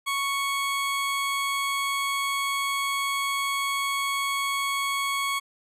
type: tone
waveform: 20% pulse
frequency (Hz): 1108.7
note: C#6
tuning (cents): 0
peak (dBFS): -20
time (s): 0.06-5.4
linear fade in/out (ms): 20
effects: resampled to 32000 Hz